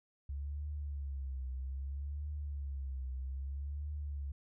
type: tone with vibrato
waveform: sine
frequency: 69.1 Hz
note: C#2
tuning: 5 cents flat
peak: -37 dBFS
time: 0.29-4.32 s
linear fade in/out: 5 ms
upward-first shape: triangle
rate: 0.62 Hz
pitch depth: 130 cents each way
effects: none